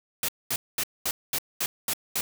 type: noise bursts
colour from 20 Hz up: white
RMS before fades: -27 dBFS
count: 8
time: 0.23-2.21 s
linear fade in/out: 2 ms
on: 55 ms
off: 220 ms
effects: none